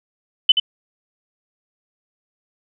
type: tone with echo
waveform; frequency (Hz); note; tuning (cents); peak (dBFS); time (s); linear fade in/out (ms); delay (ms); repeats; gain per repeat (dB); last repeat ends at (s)
sine; 3021; F#7; +35; -6; 0.49-0.52; 5; 79; 1; -7; 0.599
effects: none